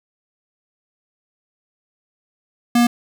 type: tone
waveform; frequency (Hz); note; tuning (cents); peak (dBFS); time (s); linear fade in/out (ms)
square; 238.9; A#3; +43; -12; 2.75-2.87; 5
effects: none